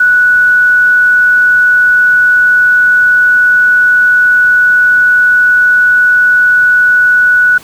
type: tone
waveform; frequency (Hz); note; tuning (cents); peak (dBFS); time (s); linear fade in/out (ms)
sine; 1475; F#6; -6; -4; 0-7.58; 5
effects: pink hiss -35 dBFS RMS until 7.63 s + high-pass 60 Hz 12 dB/octave